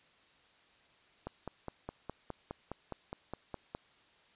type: click train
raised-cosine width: 1 ms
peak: -25 dBFS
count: 13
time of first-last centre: 1.27-3.749 s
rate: 4.84 Hz
effects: white hiss -65 dBFS RMS until 4.35 s + resampled to 8000 Hz